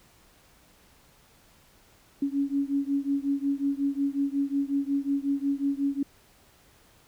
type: beating tone pair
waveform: sine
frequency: 277.2 / 282.7 Hz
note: C#4 / C#4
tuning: 0 / +34 cents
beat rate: 5.5 Hz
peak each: -27 / -28 dBFS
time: 2.22-6.03 s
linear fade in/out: 5 ms
effects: pink hiss -59 dBFS RMS until 7.07 s